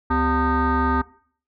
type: tone with frequency modulation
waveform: sine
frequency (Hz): 580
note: D5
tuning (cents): -22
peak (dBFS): -16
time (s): 0.1-1.02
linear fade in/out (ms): 10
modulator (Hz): 325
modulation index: 2.5
effects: noise-tail reverb RT60 0.5 s tail -20 dB re dry + tanh soft clip ceiling -13 dBFS